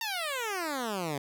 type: exponential sweep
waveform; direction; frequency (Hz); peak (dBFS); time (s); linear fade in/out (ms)
10% pulse; down; 932.3 to 135.7; -23; 0.01-1.18; 2
effects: none